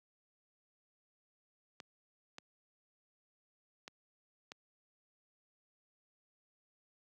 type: clicks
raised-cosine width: 0.2 ms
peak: -29 dBFS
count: 4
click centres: 1.802 / 2.384 / 3.879 / 4.519 s
effects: high-pass 150 Hz 12 dB/octave